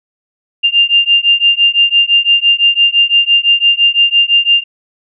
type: beating tone pair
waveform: sine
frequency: 2794 / 2799.9 Hz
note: F7 / F7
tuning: 0 / +4 cents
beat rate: 5.9 Hz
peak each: -10 dBFS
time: 0.63-4.64 s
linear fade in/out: 20 ms
effects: none